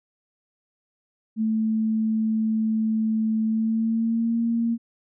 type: tone with pitch glide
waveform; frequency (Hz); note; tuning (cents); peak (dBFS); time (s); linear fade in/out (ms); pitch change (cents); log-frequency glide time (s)
sine; 220 to 231.5; A3 to A#3; 0 to -12; -20; 1.36-4.78; 50; +88; 3.45-4.4
effects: none